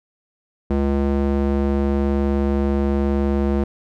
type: tone with band-pass filter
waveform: square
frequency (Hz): 69.5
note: C#2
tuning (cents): +5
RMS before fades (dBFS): -19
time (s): 0.7-3.64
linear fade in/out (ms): 5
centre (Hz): 300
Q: 0.87
effects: none